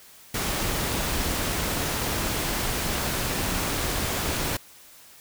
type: noise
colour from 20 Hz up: pink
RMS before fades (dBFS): -27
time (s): 0.34-4.57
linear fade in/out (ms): 5
effects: white hiss -50 dBFS RMS until 5.2 s